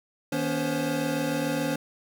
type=tone cluster; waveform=square; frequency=158 / 241.7 / 283.4 / 513 / 540 Hz; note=D#3 / B3 / C#4 / C5 / C#5; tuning=+27 / -37 / +38 / -34 / -45 cents; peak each=-34 / -34 / -30 / -34 / -34 dBFS; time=0.32-1.76 s; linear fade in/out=5 ms; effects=none